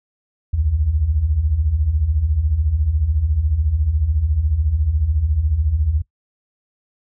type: beating tone pair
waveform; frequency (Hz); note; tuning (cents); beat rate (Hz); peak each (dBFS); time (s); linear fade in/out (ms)
sine; 65.41 / 79.41; C2 / D#2; 0 / +36; 14; -22 / -16; 0.53-6.02; 10
effects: noise-tail reverb RT60 0.1 s tail -21 dB re dry